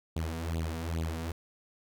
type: tone with flanger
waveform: sawtooth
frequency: 81.7 Hz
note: E2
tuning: 15 cents flat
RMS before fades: -34 dBFS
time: 0.16-1.32 s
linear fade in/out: 5 ms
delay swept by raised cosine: 0.26 to 4.36 ms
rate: 2.4 Hz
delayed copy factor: +0.95
effects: none